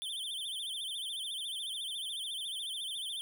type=tone with vibrato; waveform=square; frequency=3322 Hz; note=G#7; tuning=in tune; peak=-37 dBFS; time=0.02-3.21 s; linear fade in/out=0 ms; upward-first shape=sine; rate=14 Hz; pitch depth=150 cents each way; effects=none